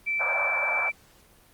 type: tone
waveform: sine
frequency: 2329 Hz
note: D7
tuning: 15 cents flat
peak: -24 dBFS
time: 0.06-0.92 s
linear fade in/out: 20 ms
type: band-pass noise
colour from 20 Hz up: pink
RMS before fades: -31 dBFS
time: 0.19-0.9 s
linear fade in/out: 20 ms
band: 530 to 1700 Hz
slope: 96 dB/octave
effects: pink hiss -57 dBFS RMS until 1.53 s + Opus 32 kbps